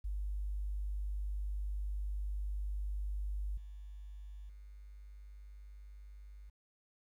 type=tone with level steps; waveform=sine; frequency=50 Hz; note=G1; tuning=35 cents sharp; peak=-35 / -45 / -49 dBFS; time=0.04-6.5 s; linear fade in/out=10 ms; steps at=3.57 / 4.49 s; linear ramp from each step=5 ms; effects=12-bit